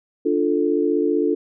sine chord, D minor, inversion none, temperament equal, 293.7 / 349.2 / 440 Hz, D4 / F4 / A4, 0 / 0 / 0 cents, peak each -21 dBFS, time 0.25-1.35 s, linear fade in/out 10 ms, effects none

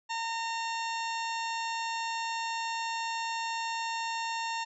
harmonic tone with a mistuned harmonic, 914 Hz, A#5, 34 cents flat, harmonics 1 / 2 / 3 / 4 / 5 / 6 / 7 / 8, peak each -33 / -40 / -40 / -44 / -44 / -46 / -52 / -48 dBFS, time 0.09-4.65 s, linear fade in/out 20 ms, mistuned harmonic 5, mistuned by -96 cents, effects none

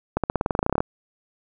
accelerating click train, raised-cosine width 1 ms, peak -7 dBFS, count 16, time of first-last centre 0.17-0.805 s, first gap 67 ms, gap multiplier 0.93, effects none

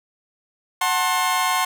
sawtooth chord, F# diminished, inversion none, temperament just, 740 / 888 / 1065.6 Hz, F#5 / A5 / C6, 0 / +16 / +31 cents, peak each -20 / -22 / -17 dBFS, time 0.81-1.65 s, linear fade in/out 5 ms, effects none

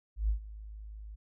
sine tone with ADSR envelope, 52.8 Hz, G#1, 29 cents sharp, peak -24 dBFS, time 0.16-1.16 s, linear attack 130 ms, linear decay 100 ms, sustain -18 dB, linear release 16 ms, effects none

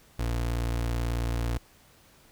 30% pulse tone, 58.27 Hz, A#1, in tune, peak -24 dBFS, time 0.19-1.58 s, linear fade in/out 5 ms, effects pink hiss -58 dBFS RMS until 2.31 s

